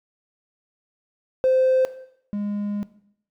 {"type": "tone pair in turn", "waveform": "triangle", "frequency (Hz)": [519, 205.3], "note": ["C5", "G#3"], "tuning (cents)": [-14, -20], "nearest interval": "octave + major third", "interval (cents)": 1606, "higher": "first", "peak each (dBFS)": [-12, -22], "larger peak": "first", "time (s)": [[1.44, 1.85], [2.33, 2.83]], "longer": "second", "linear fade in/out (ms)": 0, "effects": ["noise-tail reverb RT60 0.7 s tail -17 dB re dry", "tanh soft clip ceiling -12 dBFS"]}